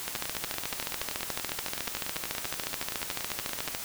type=two click trains; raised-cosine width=0.2 ms; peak=-13 / -16 dBFS; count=52 / 38; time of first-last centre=0.08-3.749 / 0.16-3.684 s; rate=13.9 / 10.5 Hz; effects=white hiss -38 dBFS RMS until 3.84 s